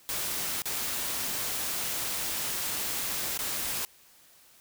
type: noise with dropouts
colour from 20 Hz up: white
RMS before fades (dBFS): -32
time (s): 0.09-3.85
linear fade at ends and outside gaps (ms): 0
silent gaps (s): 0.62-0.656 / 3.375-3.39
effects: white hiss -58 dBFS RMS until 4.6 s